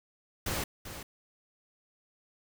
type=noise with echo; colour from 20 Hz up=pink; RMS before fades=-33 dBFS; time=0.46-0.64 s; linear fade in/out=5 ms; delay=390 ms; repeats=1; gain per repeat=-10 dB; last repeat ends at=1.03 s; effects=none